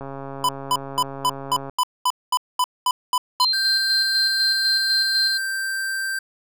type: click train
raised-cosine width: 1 ms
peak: -20 dBFS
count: 232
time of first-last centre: 0.01-1.696 s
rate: 137 Hz
type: tone bursts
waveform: square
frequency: 1000 Hz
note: B5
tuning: 21 cents sharp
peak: -17 dBFS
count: 12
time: 0.44-3.448 s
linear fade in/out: 2 ms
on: 49 ms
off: 220 ms
type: tone with tremolo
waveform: sine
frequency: 4152 Hz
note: C8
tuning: 14 cents flat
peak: -17 dBFS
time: 3.4-5.38 s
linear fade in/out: 10 ms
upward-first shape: square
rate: 4 Hz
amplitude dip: 35%
type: tone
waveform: square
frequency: 1568 Hz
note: G6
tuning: in tune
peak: -24 dBFS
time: 3.53-6.19 s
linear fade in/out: 5 ms
effects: none